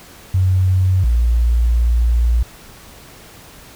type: tone pair in turn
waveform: sine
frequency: 93 / 58.59 Hz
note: F#2 / A#1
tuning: +9 / +9 cents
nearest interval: minor sixth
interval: 800 cents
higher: first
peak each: -11 / -11 dBFS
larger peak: neither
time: 0.34-1.04 / 1.04-2.43 s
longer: second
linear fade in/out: 5 ms
effects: pink hiss -41 dBFS RMS until 3.75 s